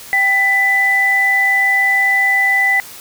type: tone pair together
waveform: sine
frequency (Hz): 784 / 1991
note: G5 / B6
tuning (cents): 0 / +14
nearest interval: octave + major third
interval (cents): 1614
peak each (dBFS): -20 / -11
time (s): 0.13-2.8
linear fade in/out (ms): 0
effects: white hiss -35 dBFS RMS until 3 s